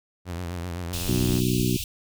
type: tone with vibrato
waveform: sawtooth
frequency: 87.31 Hz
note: F2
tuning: in tune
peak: -26 dBFS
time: 0.25-1.42 s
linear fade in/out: 50 ms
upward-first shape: triangle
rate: 7.8 Hz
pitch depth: 100 cents each way
type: band-stop noise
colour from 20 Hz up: pink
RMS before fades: -31 dBFS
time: 0.93-1.84 s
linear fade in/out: 2 ms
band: 110 to 2500 Hz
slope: 96 dB/octave
type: harmonic tone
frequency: 61.74 Hz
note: B1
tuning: in tune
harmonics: 2 / 3 / 4 / 5 / 6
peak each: -25 / -27 / -28 / -29 / -30 dBFS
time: 1.08-1.77 s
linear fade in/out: 5 ms
effects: none